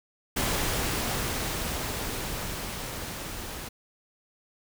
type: noise with level ramp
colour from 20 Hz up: pink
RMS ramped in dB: -27 to -38 dBFS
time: 0.36-3.69 s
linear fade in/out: 10 ms
effects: none